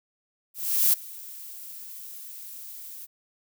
violet noise with ADSR envelope, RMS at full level -19 dBFS, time 0.54-3.07 s, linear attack 390 ms, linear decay 14 ms, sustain -22 dB, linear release 30 ms, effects none

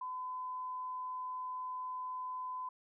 sine tone, 1013 Hz, B5, 44 cents sharp, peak -38 dBFS, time 0.01-2.69 s, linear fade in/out 5 ms, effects none

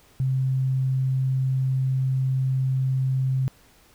sine tone, 131.6 Hz, C3, 10 cents sharp, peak -20 dBFS, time 0.2-3.48 s, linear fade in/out 0 ms, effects pink hiss -56 dBFS RMS until 3.94 s

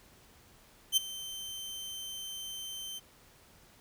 sawtooth tone with ADSR envelope, 3100 Hz, G7, 20 cents flat, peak -18 dBFS, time 0.92-3 s, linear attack 49 ms, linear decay 14 ms, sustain -18 dB, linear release 25 ms, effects pink hiss -60 dBFS RMS until 3.8 s

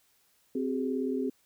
sine tone cluster, 260.6 / 380.3 / 418.6 Hz, C4 / F#4 / G#4, -7 / +48 / +14 cents, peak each -30 / -35 / -34 dBFS, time 0.55-1.3 s, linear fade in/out 5 ms, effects white hiss -68 dBFS RMS until 1.45 s

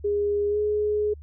sine tone with pitch glide, 410 to 419.8 Hz, G#4 to G#4, -22 to +19 cents, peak -21 dBFS, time 0.04-1.14 s, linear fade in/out 10 ms, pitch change +41 cents, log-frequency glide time 0.49-0.58 s, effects added 74 Hz sine -40 dBFS peak until 1.22 s

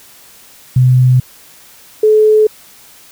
sine tone pair in turn, 127.1 / 430.1 Hz, C3 / A4, -50 / -39 cents, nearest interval octave + major sixth, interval 2111 cents, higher second, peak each -5 dBFS, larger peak neither, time 0.76-1.2 / 2.03-2.47 s, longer neither, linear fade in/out 5 ms, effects white hiss -41 dBFS RMS until 3.11 s

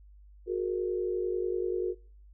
sine tone cluster, 364.9 / 415.6 / 465.4 Hz, F#4 / G#4 / A#4, -24 / +1 / -3 cents, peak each -30 / -36 / -34 dBFS, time 0.46-1.95 s, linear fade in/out 50 ms, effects noise-tail reverb RT60 0.5 s tail -25 dB re dry + added 50 Hz sine -51 dBFS peak until 2.33 s

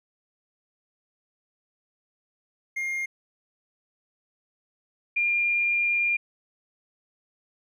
triangle / sine tone pair in turn, 2125 / 2403 Hz, C7 / D7, +26 / +39 cents, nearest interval major second, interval 213 cents, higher second, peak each -25 / -21 dBFS, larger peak second, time 2.76-3.06 / 5.16-6.17 s, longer second, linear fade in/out 10 ms, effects none

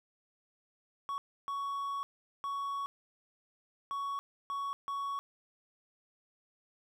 triangle tone bursts at uneven times, 1117 Hz, C#6, 13 cents sharp, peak -32 dBFS, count 6, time 1.09-1.18 / 1.48-2.03 / 2.44-2.86 / 3.91-4.19 / 4.5-4.73 / 4.88-5.19 s, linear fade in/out 0 ms, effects none

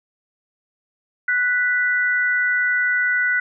sine tone pair together, 1480 / 1975.5 Hz, F#6 / B6, 0 / 0 cents, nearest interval perfect fourth, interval 500 cents, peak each -18 / -21 dBFS, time 1.28-3.4 s, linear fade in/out 5 ms, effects none

